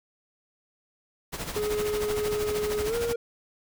pink noise with tremolo, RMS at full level -32 dBFS, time 1.32-3.14 s, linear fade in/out 20 ms, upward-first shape sine, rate 13 Hz, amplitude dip 65%
triangle tone with pitch glide, 420.8 to 469.6 Hz, G#4 to A#4, +23 to +13 cents, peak -24 dBFS, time 1.56-3.16 s, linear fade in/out 5 ms, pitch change +190 cents, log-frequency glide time 2.86-2.95 s
effects none

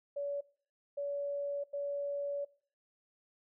sine tone bursts at uneven times, 569 Hz, C#5, 45 cents sharp, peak -34 dBFS, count 3, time 0.16-0.41 / 0.97-1.64 / 1.73-2.45 s, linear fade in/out 10 ms, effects noise-tail reverb RT60 0.5 s tail -22 dB re dry

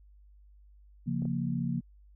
sine chord, Bb minor, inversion first, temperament equal, 138.59 / 174.61 / 233.1 Hz, Db3 / F3 / Bb3, 0 / 0 / 0 cents, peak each -33 dBFS, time 1.06-1.81 s, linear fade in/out 20 ms
clicks, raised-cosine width 2 ms, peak -33 / -29 dBFS, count 2, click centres 1.222 / 1.254 s
effects added 50 Hz sine -54 dBFS peak until 2.15 s

